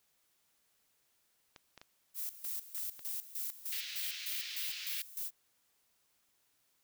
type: clicks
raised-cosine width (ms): 0.2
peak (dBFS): -34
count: 7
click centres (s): 1.562 / 1.777 / 1.815 / 2.45 / 2.781 / 2.993 / 3.501
type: noise with tremolo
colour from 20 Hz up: violet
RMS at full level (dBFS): -39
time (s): 2.14-5.31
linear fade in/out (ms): 50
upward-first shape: square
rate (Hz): 3.3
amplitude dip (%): 80
type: band-pass noise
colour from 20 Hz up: white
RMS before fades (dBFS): -44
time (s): 3.72-5.02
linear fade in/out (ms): 5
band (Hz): 2100 to 4800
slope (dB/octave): 24
effects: white hiss -75 dBFS RMS until 6.83 s